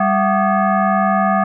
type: tone with frequency modulation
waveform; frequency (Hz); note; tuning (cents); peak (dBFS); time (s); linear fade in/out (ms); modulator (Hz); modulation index
sine; 277.2; C#4; 0; -12; 0-1.44; 5; 475; 2.4
effects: none